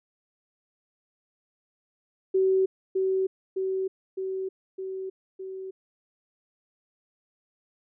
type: tone with echo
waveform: sine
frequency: 380 Hz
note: F#4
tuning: 46 cents sharp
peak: -19 dBFS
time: 2.34-2.66 s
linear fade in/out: 10 ms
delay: 610 ms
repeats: 5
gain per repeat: -3 dB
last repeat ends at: 5.71 s
effects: none